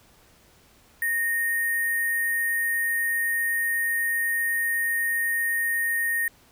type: tone with sample-and-hold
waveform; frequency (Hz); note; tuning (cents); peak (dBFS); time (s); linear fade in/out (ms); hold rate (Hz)
sine; 1854; A#6; -10; -22; 1.02-6.28; 2; 11025
effects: pink hiss -57 dBFS RMS until 6.51 s